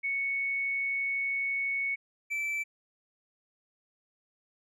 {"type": "tone pair in turn", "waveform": ["sine", "triangle"], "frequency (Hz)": [2217, 2323], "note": ["C#7", "D7"], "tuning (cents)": [0, -20], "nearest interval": "minor second", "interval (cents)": 80, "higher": "second", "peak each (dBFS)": -28, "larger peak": "neither", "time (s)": [[0.03, 1.96], [2.3, 2.64]], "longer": "first", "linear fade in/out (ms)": 20, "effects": []}